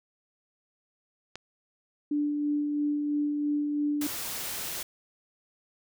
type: click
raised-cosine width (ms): 0.2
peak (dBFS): -21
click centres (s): 1.356
type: tone with tremolo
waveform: sine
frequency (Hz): 293.7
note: D4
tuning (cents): 0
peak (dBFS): -24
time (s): 2.11-4.07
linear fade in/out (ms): 5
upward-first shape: sine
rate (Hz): 3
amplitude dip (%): 30
type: noise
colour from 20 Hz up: white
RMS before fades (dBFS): -35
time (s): 4.01-4.83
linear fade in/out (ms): 5
effects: none